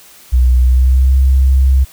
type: tone with pitch glide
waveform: sine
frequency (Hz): 62.4 to 66.11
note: B1 to C2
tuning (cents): +19 to +19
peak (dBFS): -6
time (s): 0.32-1.85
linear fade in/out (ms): 20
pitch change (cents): +100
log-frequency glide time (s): 0.61-1.14
effects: white hiss -41 dBFS RMS until 1.92 s